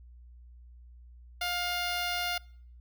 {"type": "tone with notch filter", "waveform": "5% pulse", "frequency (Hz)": 707, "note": "F5", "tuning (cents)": 21, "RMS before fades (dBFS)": -32, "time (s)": [1.41, 2.38], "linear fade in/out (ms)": 5, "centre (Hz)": 7500, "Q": 0.54, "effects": ["noise-tail reverb RT60 0.6 s tail -26 dB re dry", "added 60 Hz sine -49 dBFS peak until 2.8 s"]}